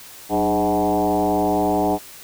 sine tone with frequency modulation, 523.3 Hz, C5, in tune, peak -16 dBFS, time 0.29-1.99 s, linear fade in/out 50 ms, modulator 111 Hz, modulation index 2.9, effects white hiss -41 dBFS RMS until 2.23 s

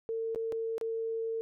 sine tone with dropouts, 451.8 Hz, A4, 46 cents sharp, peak -31 dBFS, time 0.09-1.41 s, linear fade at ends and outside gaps 0 ms, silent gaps 0.348-0.359 / 0.522-0.526 / 0.781-0.812 s, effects none

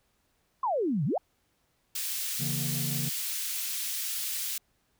sine exponential two-way sweep, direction down then up, 1106 to 128.1 to 842 Hz, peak -25 dBFS, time 0.63-1.18 s, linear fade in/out 5 ms, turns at 1.05 s
white high-pass noise, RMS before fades -33 dBFS, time 1.95-4.58 s, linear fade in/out 5 ms, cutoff 2500 Hz, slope 12 dB/octave
triangle chord, A# diminished, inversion first, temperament equal, 138.59 / 164.81 / 233.1 Hz, C#3 / E3 / A#3, 0 / 0 / 0 cents, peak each -31 / -34 / -37 dBFS, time 2.39-3.1 s, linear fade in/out 20 ms
effects pink hiss -72 dBFS RMS until 4.99 s

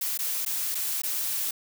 blue noise with dropouts, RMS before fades -29 dBFS, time 0.01-1.51 s, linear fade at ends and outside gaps 5 ms, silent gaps 0.176-0.189 / 0.451-0.461 / 0.747-0.751 / 1.019-1.034 s, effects none

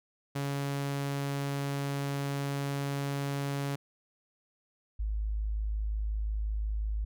sawtooth / sine tone pair in turn, 140.3 / 52.81 Hz, C#3 / G#1, +21 / +30 cents, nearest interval octave + perfect fourth, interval 1691 cents, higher first, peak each -27 / -29 dBFS, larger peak first, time 0.35-3.76 / 4.99-7.05 s, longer first, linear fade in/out 10 ms, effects none

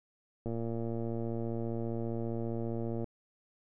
click train, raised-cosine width 2 ms, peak -24 dBFS, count 298, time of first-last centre 0.46-3.043 s, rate 115 Hz, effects none

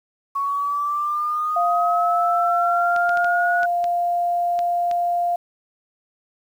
sine linear sweep, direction up, 1108.7 to 1469 Hz, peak -20 dBFS, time 0.35-3.66 s, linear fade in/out 10 ms
sine tone, 698.5 Hz, F5, in tune, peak -18 dBFS, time 1.56-5.36 s, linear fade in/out 5 ms
clicks, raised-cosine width 0.2 ms, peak -17 dBFS, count 8, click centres 2.963 / 3.093 / 3.173 / 3.245 / 3.632 / 3.842 / 4.591 / 4.913 s
effects 8-bit

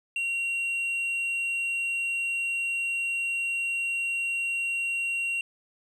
triangle tone with tanh clipping, 2750 Hz, F7, 27 cents flat, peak -27 dBFS, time 0.16-5.41 s, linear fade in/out 2 ms, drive 8 dB, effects none

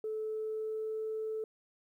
sine tone with pitch glide, 434.7 to 437.7 Hz, A4 to A4, -21 to -9 cents, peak -33 dBFS, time 0.04-1.44 s, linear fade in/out 2 ms, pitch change +12 cents, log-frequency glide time 0.25-1.03 s, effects tanh soft clip ceiling -29 dBFS + 12-bit

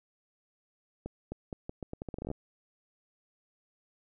accelerating click train, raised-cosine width 2 ms, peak -24 dBFS, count 16, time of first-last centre 1.06-2.314 s, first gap 260 ms, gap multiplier 0.8, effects none

